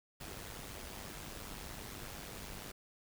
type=noise with amplitude modulation; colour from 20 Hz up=pink; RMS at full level=-44 dBFS; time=0.2-2.72 s; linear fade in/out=10 ms; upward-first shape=sine; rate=100 Hz; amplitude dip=65%; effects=none